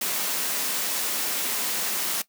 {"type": "high-pass noise", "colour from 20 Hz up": "white", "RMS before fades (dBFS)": -27, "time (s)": [0.01, 2.22], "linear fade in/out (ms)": 5, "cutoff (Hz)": 180, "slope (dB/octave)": 24, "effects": ["noise-tail reverb RT60 0.1 s tail -17 dB re dry"]}